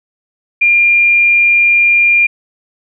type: tone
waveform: sine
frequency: 2400 Hz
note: D7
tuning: 37 cents sharp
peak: -6 dBFS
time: 0.61-2.27 s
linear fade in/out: 10 ms
effects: none